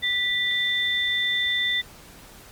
sine tone pair together, 1969 / 3553 Hz, B6 / A7, -6 / +16 cents, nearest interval minor seventh, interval 1022 cents, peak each -24 dBFS, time 0.02-1.82 s, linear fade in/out 20 ms, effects pink hiss -47 dBFS RMS until 2.51 s + Opus 32 kbps

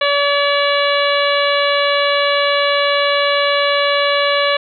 harmonic tone, 571 Hz, D5, 49 cents flat, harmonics 1 / 2 / 3 / 4 / 5 / 6 / 7, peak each -16 / -19 / -21 / -22 / -23 / -24 / -24 dBFS, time 0.01-4.57 s, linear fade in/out 5 ms, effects none

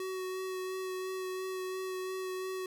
square tone with vibrato, 374 Hz, F#4, 19 cents sharp, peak -36 dBFS, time 0-2.66 s, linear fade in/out 2 ms, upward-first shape sine, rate 2.9 Hz, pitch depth 13 cents each way, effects none

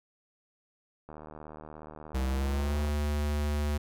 click train, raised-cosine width 1 ms, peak -31 dBFS, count 139, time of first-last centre 1.09-2.887 s, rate 76.8 Hz
square tone with pitch glide, 65.41 to 73.85 Hz, C2 to D2, 0 to +10 cents, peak -28 dBFS, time 2.14-3.78 s, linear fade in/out 10 ms, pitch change +210 cents, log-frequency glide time 2.26-2.78 s
effects none

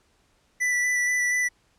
square tone with vibrato, 1975.5 Hz, B6, in tune, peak -22 dBFS, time 0.6-1.49 s, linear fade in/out 20 ms, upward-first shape square, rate 4.2 Hz, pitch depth 11 cents each way, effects pink hiss -65 dBFS RMS until 1.78 s + low-pass 9000 Hz 12 dB/octave

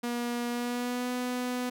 sawtooth tone with pitch glide, 239.8 to 248.5 Hz, A#3 to B3, +49 to +11 cents, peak -26 dBFS, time 0.03-1.7 s, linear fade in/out 10 ms, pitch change +62 cents, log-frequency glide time 0.49-1.1 s, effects none

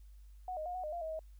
sine tone with pitch steps, 736 / 621 / 715 / 737 / 611 / 692 / 638 / 634 Hz, F#5 / D#5 / F5 / F#5 / D#5 / F5 / D#5 / D#5, -9 / -3 / +41 / -7 / -32 / -16 / +43 / +32 cents, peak -37 dBFS, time 0.48-1.192 s, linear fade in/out 2 ms, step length 89 ms, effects added 50 Hz sine -52 dBFS peak until 1.39 s + white hiss -75 dBFS RMS until 1.39 s

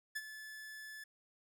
45% pulse tone with ADSR envelope, 1732 Hz, A6, 28 cents flat, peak -36 dBFS, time 0.15-1.04 s, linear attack 13 ms, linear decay 43 ms, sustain -11 dB, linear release 6 ms, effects none

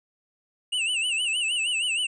square tone with vibrato, 2794 Hz, F7, in tune, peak -24 dBFS, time 0.72-2.07 s, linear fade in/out 10 ms, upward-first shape sine, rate 6.4 Hz, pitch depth 130 cents each way, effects resampled to 22050 Hz

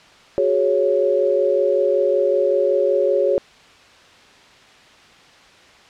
sine chord, F# suspended second, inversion none, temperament equal, 370 / 415.3 / 554.4 Hz, F#4 / G#4 / C#5, 0 / 0 / 0 cents, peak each -21 / -20 / -17 dBFS, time 0.38-3.38 s, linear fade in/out 0 ms, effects white hiss -47 dBFS RMS until 5.89 s + low-pass 4000 Hz 12 dB/octave

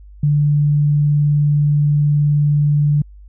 sine tone, 146.83 Hz, D3, in tune, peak -11 dBFS, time 0.23-3.02 s, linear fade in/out 5 ms, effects added 50 Hz sine -37 dBFS peak until 3.28 s

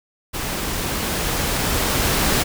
pink noise with level ramp, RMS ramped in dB -26 to -18 dBFS, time 0.33-2.44 s, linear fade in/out 20 ms, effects none

